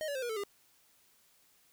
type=tone with pitch steps; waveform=square; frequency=622.3 / 570.7 / 523.3 / 479.9 / 440 / 403.5 Hz; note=D#5 / D5 / C5 / B4 / A4 / G#4; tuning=0 / -50 / 0 / -50 / 0 / -50 cents; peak=-35 dBFS; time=0.01-0.436 s; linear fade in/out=0 ms; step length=71 ms; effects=white hiss -67 dBFS RMS until 1.72 s